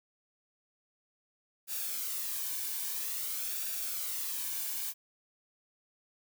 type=noise with flanger; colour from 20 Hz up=blue; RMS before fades=-36 dBFS; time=1.67-4.94 s; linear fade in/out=50 ms; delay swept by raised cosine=0.96 to 1.55 ms; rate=0.5 Hz; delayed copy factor=-0.5; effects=none